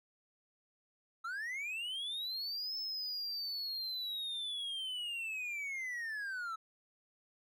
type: linear two-way sweep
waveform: triangle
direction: up then down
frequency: 1295 to 5270 to 1295 Hz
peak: -36 dBFS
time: 1.24-6.56 s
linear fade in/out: 10 ms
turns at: 2.77 s
effects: none